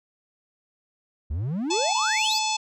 triangle exponential sweep, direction up, 66.9 to 5220 Hz, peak -23 dBFS, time 1.3-2.39 s, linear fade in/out 10 ms
harmonic tone, 866 Hz, A5, 28 cents flat, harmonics 1 / 3 / 4 / 5 / 6 / 7 / 8 / 9, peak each -26 / -31 / -32 / -33 / -34 / -34 / -35 / -36 dBFS, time 1.7-2.57 s, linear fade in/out 10 ms
effects none

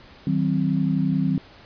sine chord, C diminished, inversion first, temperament just, 156.98 / 188.37 / 261.6 Hz, Eb3 / Gb3 / C4, +16 / +31 / 0 cents, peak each -23 / -23 / -24 dBFS, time 0.27-1.38 s, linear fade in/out 2 ms, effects pink hiss -48 dBFS RMS until 1.65 s + resampled to 11025 Hz

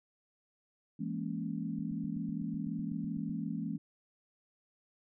sine chord, A# half-diminished seventh, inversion second, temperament equal with one note detuned, 167.21 / 207.7 / 233.1 / 277.2 Hz, E3 / G#3 / A#3 / C#4, +25 / 0 / 0 / 0 cents, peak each -39 / -39 / -40 / -41 dBFS, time 0.99-3.78 s, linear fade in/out 10 ms
click train, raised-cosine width 5 ms, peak -39 dBFS, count 13, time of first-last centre 1.79-3.296 s, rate 7.97 Hz
effects none

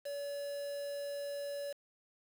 triangle tone with quantisation, 570 Hz, C#5, 48 cents sharp, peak -36 dBFS, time 0.05-1.73 s, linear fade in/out 10 ms, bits 8, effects none

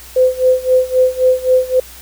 sine tone with tremolo, 511 Hz, C5, 41 cents flat, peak -6 dBFS, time 0.16-1.8 s, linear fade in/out 5 ms, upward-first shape sine, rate 3.8 Hz, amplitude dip 90%, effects added 60 Hz sine -40 dBFS peak until 2.01 s + white hiss -37 dBFS RMS until 2.01 s

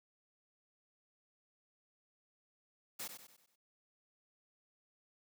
white noise with echo, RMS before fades -43 dBFS, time 2.99-3.08 s, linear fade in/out 10 ms, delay 96 ms, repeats 5, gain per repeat -7 dB, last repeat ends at 3.56 s, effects high-pass 100 Hz 12 dB/octave

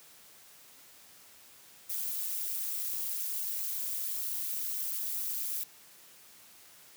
violet noise with amplitude modulation, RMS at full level -31 dBFS, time 1.89-5.64 s, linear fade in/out 10 ms, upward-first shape sine, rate 207 Hz, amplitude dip 90%, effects white hiss -56 dBFS RMS until 6.96 s + high-pass 80 Hz 12 dB/octave

